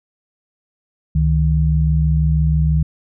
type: tone pair together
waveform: sine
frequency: 69.48 / 155.56 Hz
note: C#2 / D#3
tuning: +5 / 0 cents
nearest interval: octave + major second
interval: 1395 cents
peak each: -15 dBFS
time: 1.15-2.83 s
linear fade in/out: 5 ms
effects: none